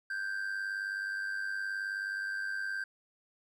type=tone with amplitude modulation; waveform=triangle; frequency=1568 Hz; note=G6; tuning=in tune; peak=-29 dBFS; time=0.1-2.84 s; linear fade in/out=5 ms; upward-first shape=sine; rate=99.1 Hz; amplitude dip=60%; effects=none